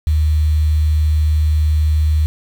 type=tone with quantisation; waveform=sine; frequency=76.8 Hz; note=D#2; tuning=22 cents flat; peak=-11 dBFS; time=0.07-2.26 s; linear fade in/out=0 ms; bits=6; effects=none